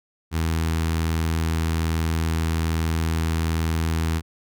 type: tone with notch filter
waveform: sawtooth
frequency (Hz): 81.2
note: E2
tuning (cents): -26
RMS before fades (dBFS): -23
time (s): 0.31-4.22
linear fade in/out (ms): 50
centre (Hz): 580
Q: 1.5
effects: none